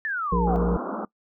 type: exponential sweep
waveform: sine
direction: down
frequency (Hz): 1806 to 698.5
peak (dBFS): -25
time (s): 0.05-0.56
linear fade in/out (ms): 0
type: harmonic tone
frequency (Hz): 59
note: A#1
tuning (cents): +22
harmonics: 1 / 3 / 5 / 7 / 8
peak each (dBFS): -25 / -23 / -36 / -32 / -27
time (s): 0.32-0.77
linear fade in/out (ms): 5
type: band-pass noise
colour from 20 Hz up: pink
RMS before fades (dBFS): -31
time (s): 0.47-1.05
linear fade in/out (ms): 2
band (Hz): 190 to 1400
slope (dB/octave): 96
effects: noise-tail reverb RT60 0.1 s tail -22 dB re dry